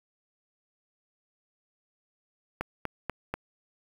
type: click train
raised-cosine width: 0.5 ms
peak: -15 dBFS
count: 4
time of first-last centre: 2.61-3.34 s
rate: 4.11 Hz
effects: 7-bit